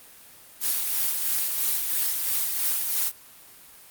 blue noise with tremolo, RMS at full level -24 dBFS, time 0.6-3.12 s, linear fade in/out 50 ms, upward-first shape sine, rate 3 Hz, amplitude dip 35%, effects white hiss -49 dBFS RMS until 3.9 s + Opus 32 kbps

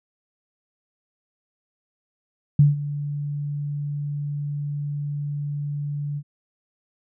sine tone with ADSR envelope, 145.2 Hz, D3, 19 cents flat, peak -9 dBFS, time 2.59-6.23 s, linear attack 4 ms, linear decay 160 ms, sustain -16 dB, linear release 58 ms, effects none

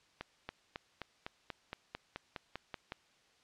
accelerating click train, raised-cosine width 0.3 ms, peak -24 dBFS, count 13, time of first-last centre 0.21-2.921 s, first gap 280 ms, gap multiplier 0.96, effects white hiss -68 dBFS RMS until 3.43 s + low-pass 5000 Hz 12 dB/octave

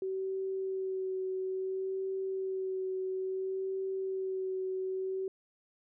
sine tone with vibrato, 379.4 Hz, F#4, 43 cents sharp, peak -32 dBFS, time 0.02-5.28 s, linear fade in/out 2 ms, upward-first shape sine, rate 0.59 Hz, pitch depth 16 cents each way, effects none

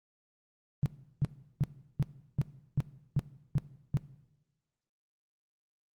sine tone bursts, 141.9 Hz, C#3, 41 cents sharp, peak -23 dBFS, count 9, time 0.83-3.971 s, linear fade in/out 0 ms, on 29 ms, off 360 ms, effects noise-tail reverb RT60 1.0 s tail -17 dB re dry + Opus 32 kbps

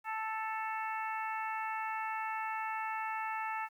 harmonic tone with a mistuned harmonic, 440 Hz, A4, in tune, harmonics 2 / 3 / 4 / 5 / 6, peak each -37 / -41 / -43 / -45 / -47 dBFS, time 0.04-3.69 s, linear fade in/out 50 ms, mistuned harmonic 6, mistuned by +18 cents, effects 11-bit

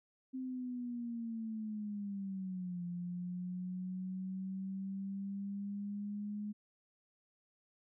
sine linear two-way sweep, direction down then up, 261.6 to 174.61 to 209.2 Hz, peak -38 dBFS, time 0.33-6.53 s, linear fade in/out 20 ms, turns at 2.84 s, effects none

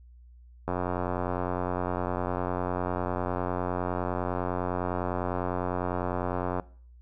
click train, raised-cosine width 1 ms, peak -15 dBFS, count 533, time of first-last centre 0.68-6.598 s, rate 89.9 Hz, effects noise-tail reverb RT60 0.5 s tail -22 dB re dry + added 60 Hz sine -49 dBFS peak until 7.01 s

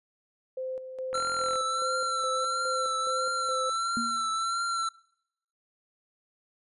sine tone with tremolo, 518 Hz, C5, 17 cents flat, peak -31 dBFS, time 0.57-3.7 s, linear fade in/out 5 ms, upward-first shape square, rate 2.4 Hz, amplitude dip 55%
click train, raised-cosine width 0.5 ms, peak -26 dBFS, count 19, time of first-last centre 1.13-1.557 s, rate 42.2 Hz
square tone with vibrato, 1349 Hz, E6, 40 cents sharp, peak -28 dBFS, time 1.14-4.89 s, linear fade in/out 5 ms, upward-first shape triangle, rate 1.5 Hz, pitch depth 44 cents each way
sine tone with exponential decay, 233.1 Hz, A#3, in tune, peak -27 dBFS, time 3.97-4.36 s, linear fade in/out 0 ms, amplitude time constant 83 ms
effects noise-tail reverb RT60 0.8 s tail -26 dB re dry + resampled to 24000 Hz

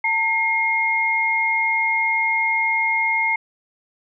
sine tone pair together, 900 / 2139 Hz, A5 / C7, +39 / +38 cents, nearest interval octave + minor third, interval 1499 cents, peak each -23 / -18 dBFS, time 0.04-3.36 s, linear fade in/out 5 ms, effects none

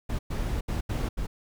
brown noise bursts at uneven times, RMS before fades -29 dBFS, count 5, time 0.09-0.19 / 0.3-0.61 / 0.68-0.81 / 0.89-1.09 / 1.17-1.27 s, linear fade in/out 10 ms, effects none

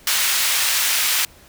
pink high-pass noise, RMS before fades -19 dBFS, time 0.07-1.25 s, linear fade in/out 2 ms, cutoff 1900 Hz, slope 12 dB/octave, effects pink hiss -48 dBFS RMS until 1.48 s

